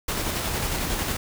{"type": "noise with tremolo", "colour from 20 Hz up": "pink", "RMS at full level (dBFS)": -26, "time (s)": [0.08, 1.17], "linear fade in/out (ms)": 5, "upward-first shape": "square", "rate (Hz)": 11, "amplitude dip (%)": 25, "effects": []}